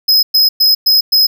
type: tone bursts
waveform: square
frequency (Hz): 5090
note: D#8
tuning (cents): +39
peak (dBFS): -7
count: 5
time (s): 0.08-1.27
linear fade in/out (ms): 10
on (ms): 150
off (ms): 110
effects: none